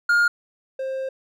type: tone pair in turn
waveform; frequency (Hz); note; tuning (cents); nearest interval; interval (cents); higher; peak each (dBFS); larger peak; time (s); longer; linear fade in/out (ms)
triangle; 1417 / 529.7; F6 / C5; +25 / +21; octave + perfect fourth; 1704; first; -13 / -23; first; 0.09-0.28 / 0.79-1.09; second; 5
effects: none